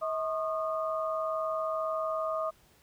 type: tone cluster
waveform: sine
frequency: 639 / 1084 / 1226 Hz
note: D#5 / C#6 / D#6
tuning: +46 / -39 / -26 cents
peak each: -31 / -39 / -34 dBFS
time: 0.01-2.51 s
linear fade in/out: 20 ms
effects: pink hiss -63 dBFS RMS until 2.82 s